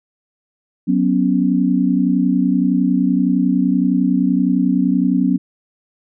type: chord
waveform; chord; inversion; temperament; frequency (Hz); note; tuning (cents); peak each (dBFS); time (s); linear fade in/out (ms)
sine; F# suspended fourth; none; just; 185 / 246.7 / 277.5; F#3 / B3 / C#4; 0 / -2 / +2; -17; 0.87-5.38; 20
effects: none